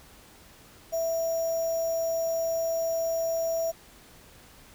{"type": "tone with sample-and-hold", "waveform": "sine", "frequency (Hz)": 659, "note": "E5", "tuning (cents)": -1, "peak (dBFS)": -25, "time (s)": [0.92, 3.72], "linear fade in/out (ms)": 20, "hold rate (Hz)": 6300, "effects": ["pink hiss -53 dBFS RMS until 4.74 s"]}